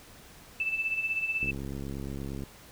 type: tone with tremolo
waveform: sine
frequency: 2640 Hz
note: E7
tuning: 2 cents sharp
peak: -25 dBFS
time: 0.6-1.51 s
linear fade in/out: 2 ms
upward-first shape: sine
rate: 16 Hz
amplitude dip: 65%
type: click train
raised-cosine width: 3 ms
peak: -25 dBFS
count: 70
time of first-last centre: 1.43-2.436 s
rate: 68.6 Hz
effects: pink hiss -52 dBFS RMS until 2.71 s